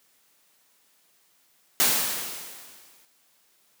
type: noise with exponential decay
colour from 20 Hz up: white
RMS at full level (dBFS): -19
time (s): 1.8-3.05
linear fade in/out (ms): 0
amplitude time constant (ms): 270
effects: white hiss -64 dBFS RMS until 3.8 s + high-pass 150 Hz 12 dB/octave